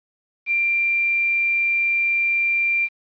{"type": "tone with quantisation", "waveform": "sine", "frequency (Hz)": 2372, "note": "D7", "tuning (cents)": 17, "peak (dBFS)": -17, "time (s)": [0.46, 2.89], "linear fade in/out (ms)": 50, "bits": 7, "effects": ["resampled to 11025 Hz"]}